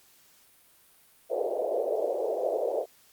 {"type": "band-pass noise", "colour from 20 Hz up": "pink", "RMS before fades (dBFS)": -29, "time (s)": [1.29, 2.86], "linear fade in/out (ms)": 50, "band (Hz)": [420, 660], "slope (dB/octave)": 48, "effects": ["white hiss -60 dBFS RMS until 3.12 s", "Opus 48 kbps"]}